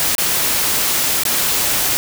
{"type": "noise with dropouts", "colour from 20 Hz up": "white", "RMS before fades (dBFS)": -17, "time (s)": [0, 1.97], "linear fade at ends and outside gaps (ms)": 0, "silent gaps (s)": [[0.151, 0.182], [1.235, 1.252]], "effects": []}